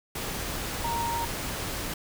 sine tone in noise, 932.3 Hz, A#5, in tune, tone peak -28 dBFS, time 0.84-1.25 s, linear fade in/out 5 ms, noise pink, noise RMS -33 dBFS, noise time 0.15-1.94 s, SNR +2 dB, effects none

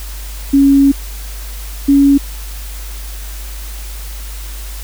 sine tone pair in turn, 277.2 / 279.8 Hz, C#4 / C#4, 0 / +16 cents, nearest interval unison, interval 16 cents, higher second, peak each -5 dBFS, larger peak neither, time 0.53-0.92 / 1.88-2.18 s, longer first, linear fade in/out 10 ms, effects added 50 Hz sine -24 dBFS peak until 4.83 s + white hiss -33 dBFS RMS until 4.83 s

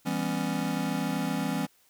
square chord, C# half-diminished seventh, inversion first, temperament just, 166.31 / 199.57 / 249.5 / 277.2 Hz, E3 / G3 / B3 / C#4, +16 / +31 / +18 / 0 cents, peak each -34 dBFS, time 0.05-1.67 s, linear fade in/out 20 ms, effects white hiss -64 dBFS RMS until 1.89 s

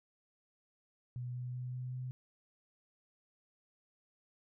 sine tone with pitch steps, 123.47 / 124.4 / 125.34 / 126.28 / 127.23 Hz, B2 / B2 / B2 / B2 / C3, 0 / +13 / +26 / +39 / -48 cents, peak -38 dBFS, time 1.16-2.11 s, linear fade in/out 0 ms, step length 190 ms, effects none

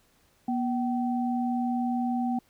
sine tone pair together, 241.4 / 766.4 Hz, B3 / G5, -39 / -39 cents, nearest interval octave + minor sixth, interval 2000 cents, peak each -26 / -31 dBFS, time 0.48-2.39 s, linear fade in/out 5 ms, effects pink hiss -65 dBFS RMS until 2.49 s

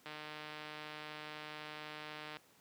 click train, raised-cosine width 0.3 ms, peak -30 dBFS, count 352, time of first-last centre 0.06-2.369 s, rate 152 Hz, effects pink hiss -66 dBFS RMS until 2.6 s + high-pass 150 Hz 12 dB/octave

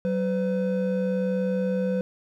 triangle tone pair together, 188.6 / 504.7 Hz, F#3 / B4, +33 / +38 cents, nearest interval octave + perfect fourth, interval 1705 cents, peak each -23 / -24 dBFS, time 0.05-2.01 s, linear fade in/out 0 ms, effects none

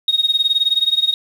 sine tone with tremolo, 3739 Hz, A#7, 4 cents sharp, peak -9 dBFS, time 0.08-1.14 s, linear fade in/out 2 ms, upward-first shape sine, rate 19 Hz, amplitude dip 90%, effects tanh soft clip ceiling -7 dBFS + 7-bit

